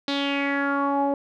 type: tone with low-pass filter sweep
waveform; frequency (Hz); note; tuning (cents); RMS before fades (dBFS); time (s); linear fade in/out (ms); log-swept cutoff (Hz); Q
sawtooth; 280.5; C#4; +21; -24; 0.08-1.14; 2; 4100 to 680; 4.9
effects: none